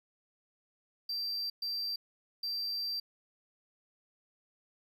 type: tone bursts at uneven times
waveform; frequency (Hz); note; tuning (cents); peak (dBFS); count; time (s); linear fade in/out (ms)
triangle; 4699; D8; 0; -32; 3; 1.09-1.5 / 1.62-1.96 / 2.43-3; 5
effects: 12-bit